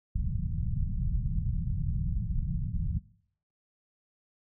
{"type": "low-pass noise", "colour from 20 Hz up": "pink", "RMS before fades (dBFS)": -30, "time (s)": [0.15, 2.99], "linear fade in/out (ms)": 10, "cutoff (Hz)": 180, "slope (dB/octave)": 48, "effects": ["noise-tail reverb RT60 0.6 s tail -20 dB re dry"]}